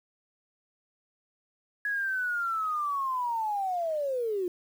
sine linear sweep, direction down, 1682 to 345.3 Hz, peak -27 dBFS, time 1.85-4.48 s, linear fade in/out 2 ms, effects 9-bit

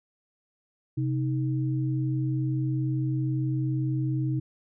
sine tone pair together, 130.81 / 313.1 Hz, C3 / D#4, 0 / +11 cents, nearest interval octave + minor third, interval 1511 cents, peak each -25 / -31 dBFS, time 0.97-4.4 s, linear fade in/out 10 ms, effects none

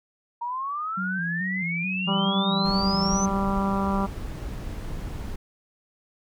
sine exponential sweep, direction up, 933 to 6220 Hz, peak -27 dBFS, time 0.41-3.26 s, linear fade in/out 10 ms
sine tone with vibrato, 178.5 Hz, F3, 38 cents sharp, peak -28 dBFS, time 0.97-3.34 s, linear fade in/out 10 ms, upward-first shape square, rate 2.3 Hz, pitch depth 80 cents each way
harmonic tone, 196 Hz, G3, in tune, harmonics 1 / 2 / 3 / 4 / 5 / 6 / 7, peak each -24 / -34 / -34 / -33 / -31 / -32 / -38 dBFS, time 2.07-4.07 s, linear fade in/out 20 ms
brown noise, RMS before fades -33 dBFS, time 2.65-5.36 s, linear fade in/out 5 ms
effects none

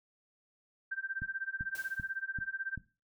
sine tone with tremolo, 1568 Hz, G6, in tune, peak -32 dBFS, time 0.91-2.76 s, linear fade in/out 10 ms, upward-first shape sine, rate 16 Hz, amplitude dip 90%
click train, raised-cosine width 5 ms, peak -29 dBFS, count 5, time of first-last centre 1.22-2.776 s, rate 2.57 Hz
white noise with exponential decay, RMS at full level -46 dBFS, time 1.75-2.21 s, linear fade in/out 1 ms, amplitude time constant 100 ms
effects noise-tail reverb RT60 0.3 s tail -17 dB re dry

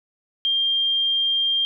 sine tone, 3195 Hz, G7, 32 cents sharp, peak -18 dBFS, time 0.45-1.65 s, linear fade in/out 0 ms, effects none

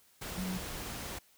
sine tone in noise, 185 Hz, F#3, in tune, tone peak -34 dBFS, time 0.37-0.58 s, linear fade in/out 10 ms, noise pink, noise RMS -41 dBFS, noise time 0.21-1.19 s, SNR +4 dB, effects white hiss -65 dBFS RMS until 1.37 s

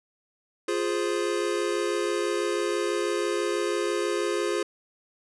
square chord, F minor, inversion none, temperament equal, 349.2 / 415.3 / 523.3 Hz, F4 / Ab4 / C5, 0 / 0 / 0 cents, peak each -29 / -29 / -33 dBFS, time 0.68-4.63 s, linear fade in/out 5 ms, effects resampled to 24000 Hz

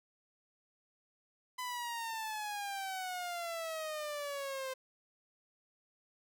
sawtooth exponential sweep, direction down, 1010 to 519 Hz, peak -34 dBFS, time 1.58-4.74 s, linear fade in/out 10 ms, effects none

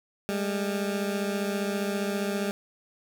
20% pulse beating tone pair, 199.7 / 214.7 Hz, G3 / A3, +32 / -42 cents, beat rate 15 Hz, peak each -23 / -29 dBFS, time 0.29-2.51 s, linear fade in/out 0 ms, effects none

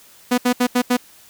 sawtooth tone bursts at uneven times, 246.9 Hz, B3, in tune, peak -10 dBFS, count 5, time 0.31-0.38 / 0.45-0.53 / 0.6-0.67 / 0.75-0.82 / 0.9-0.97 s, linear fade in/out 10 ms, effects white hiss -48 dBFS RMS until 1.29 s

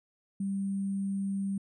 sine tone with sample-and-hold, 196 Hz, G3, in tune, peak -29 dBFS, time 0.4-1.58 s, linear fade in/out 5 ms, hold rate 8820 Hz, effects resampled to 24000 Hz

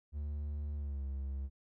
triangle tone with pitch glide, 73.42 to 68.11 Hz, D2 to C#2, 0 to -30 cents, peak -34 dBFS, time 0.12-1.5 s, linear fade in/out 50 ms, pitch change -130 cents, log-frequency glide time 0.75-1.05 s, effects none

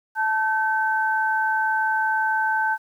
sine tone pair together, 877 / 1538.9 Hz, A5 / G6, -6 / -32 cents, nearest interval minor seventh, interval 974 cents, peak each -22 dBFS, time 0.15-2.78 s, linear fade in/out 50 ms, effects 9-bit

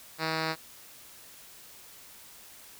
5% pulse tone with low-pass filter, 159.9 Hz, D#3, 48 cents sharp, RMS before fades -31 dBFS, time 0.18-0.56 s, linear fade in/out 50 ms, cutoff 4200 Hz, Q 2.2, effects white hiss -51 dBFS RMS until 2.79 s

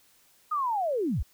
sine linear sweep, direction down, 1262 to 30.06 Hz, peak -25 dBFS, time 0.51-1.23 s, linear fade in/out 10 ms, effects white hiss -62 dBFS RMS until 1.33 s

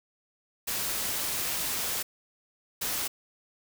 white noise bursts at uneven times, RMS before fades -31 dBFS, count 2, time 0.67-2.03 / 2.81-3.08 s, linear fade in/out 10 ms, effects none

